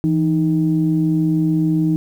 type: tone pair together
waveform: sine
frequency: 164.62 / 311.4 Hz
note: E3 / D#4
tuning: -2 / +2 cents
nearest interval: major seventh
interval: 1104 cents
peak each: -16 dBFS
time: 0.04-1.96 s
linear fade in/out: 0 ms
effects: tanh soft clip ceiling -6 dBFS + 8-bit